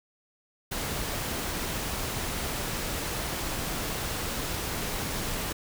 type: noise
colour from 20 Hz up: pink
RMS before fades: -32 dBFS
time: 0.71-5.53 s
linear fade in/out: 10 ms
effects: none